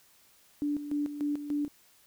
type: tone with tremolo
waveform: sine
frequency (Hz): 292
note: D4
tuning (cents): -10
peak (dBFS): -27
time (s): 0.62-1.68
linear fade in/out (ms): 0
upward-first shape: square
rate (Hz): 3.4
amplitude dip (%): 65
effects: white hiss -62 dBFS RMS until 2.06 s